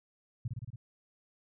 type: tone with echo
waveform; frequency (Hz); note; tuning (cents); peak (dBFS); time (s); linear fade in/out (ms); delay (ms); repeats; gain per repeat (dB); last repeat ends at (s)
sine; 118.8; A#2; +33; -31; 0.45-0.48; 5; 56; 5; -2; 0.76
effects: none